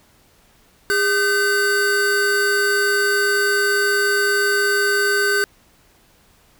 square tone pair together, 405.7 / 1531.7 Hz, G#4 / G6, -41 / -41 cents, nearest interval octave + major seventh, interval 2300 cents, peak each -21 / -18 dBFS, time 0.9-5.44 s, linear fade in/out 0 ms, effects pink hiss -55 dBFS RMS until 6.59 s

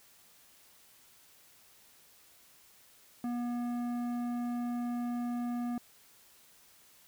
sine tone with tanh clipping, 241.1 Hz, B3, 41 cents flat, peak -34 dBFS, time 3.24-5.78 s, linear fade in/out 2 ms, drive 12 dB, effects white hiss -61 dBFS RMS until 7.07 s

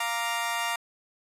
20% pulse chord, Bb major, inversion second, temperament equal, 698.5 / 932.3 / 1174.7 Hz, F5 / Bb5 / D6, 0 / 0 / 0 cents, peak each -28 / -25 / -29 dBFS, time 0-0.76 s, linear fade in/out 5 ms, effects resampled to 32000 Hz

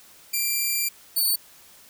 5% pulse tone pair in turn, 2367 / 4506 Hz, D7 / C#8, +13 / +28 cents, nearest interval major seventh, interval 1115 cents, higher second, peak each -13 dBFS, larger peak neither, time 0.33-0.89 / 1.16-1.36 s, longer first, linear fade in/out 10 ms, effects white hiss -51 dBFS RMS until 1.89 s

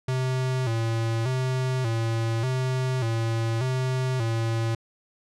square tone with vibrato, 121.4 Hz, B2, 29 cents flat, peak -24 dBFS, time 0.08-4.75 s, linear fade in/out 5 ms, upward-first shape square, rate 0.85 Hz, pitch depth 110 cents each way, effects low-pass 8000 Hz 12 dB/octave

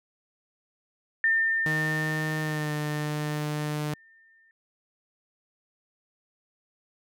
sine tone with exponential decay, 1805 Hz, A6, 44 cents sharp, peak -19 dBFS, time 1.24-4.51 s, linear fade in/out 1 ms, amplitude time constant 710 ms
sawtooth tone with pitch glide, 155.56 to 150.17 Hz, D#3 to D3, 0 to +39 cents, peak -24 dBFS, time 1.66-3.94 s, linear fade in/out 2 ms, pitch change -61 cents, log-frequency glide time 2.41-2.72 s
effects none

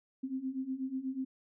sine beating tone pair, 257.9 / 266.1 Hz, C4 / C4, -25 / +29 cents, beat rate 8.2 Hz, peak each -39 / -36 dBFS, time 0.23-1.25 s, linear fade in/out 10 ms, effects none

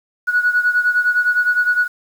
sine beating tone pair, 1462 / 1471.8 Hz, F#6 / F#6, -21 / -10 cents, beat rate 9.8 Hz, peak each -14 / -18 dBFS, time 0.27-1.88 s, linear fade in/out 20 ms, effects tanh soft clip ceiling -6 dBFS + 7-bit

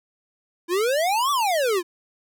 square exponential two-way sweep, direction up then down, 329.6 to 1179 to 331.1 Hz, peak -20 dBFS, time 0.68-1.83 s, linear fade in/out 50 ms, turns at 1.31 s, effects none

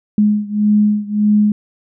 sine beating tone pair, 208.8 / 210.5 Hz, G#3 / G#3, +10 / +24 cents, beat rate 1.7 Hz, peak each -13 / -15 dBFS, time 0.18-1.52 s, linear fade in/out 2 ms, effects none

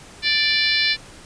harmonic tone, 587.3 Hz, D5, in tune, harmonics 3 / 4 / 5 / 6 / 7 / 8 / 9, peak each -24 / -22 / -28 / -25 / -22 / -27 / -27 dBFS, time 0.22-0.97 s, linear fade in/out 50 ms, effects pink hiss -43 dBFS RMS until 1.25 s + resampled to 22050 Hz

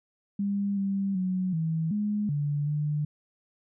sine tone with pitch steps, 200.5 / 196.3 / 184.9 / 161.3 / 208.4 / 145.6 / 149 Hz, G3 / G3 / F#3 / E3 / G#3 / D3 / D3, +39 / +3 / -1 / -37 / +6 / -15 / +25 cents, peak -25 dBFS, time 0.39-3.05 s, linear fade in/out 5 ms, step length 380 ms, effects none

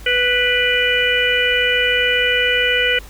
harmonic tone with a mistuned harmonic, 493.9 Hz, B4, in tune, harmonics 1 / 3 / 4 / 5 / 6, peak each -21 / -20 / -20 / -21 / -19 dBFS, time 0.06-2.99 s, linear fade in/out 5 ms, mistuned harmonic 5, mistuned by -35 cents, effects added 50 Hz sine -36 dBFS peak until 3.09 s + pink hiss -42 dBFS RMS until 3.09 s

